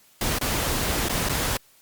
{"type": "noise with dropouts", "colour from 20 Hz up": "pink", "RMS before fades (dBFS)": -25, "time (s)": [0.21, 1.57], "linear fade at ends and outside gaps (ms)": 2, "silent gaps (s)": [[0.386, 0.412], [1.086, 1.095], [1.288, 1.294]], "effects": ["white hiss -57 dBFS RMS until 1.81 s", "Opus 48 kbps"]}